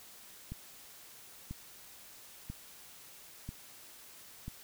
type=click train; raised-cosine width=5 ms; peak=-28 dBFS; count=5; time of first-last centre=0.52-4.48 s; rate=1.01 Hz; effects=white hiss -54 dBFS RMS until 4.63 s